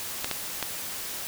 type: clicks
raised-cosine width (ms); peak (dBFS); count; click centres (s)
0.2; -10; 3; 0.245 / 0.313 / 0.627
effects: white hiss -35 dBFS RMS until 1.27 s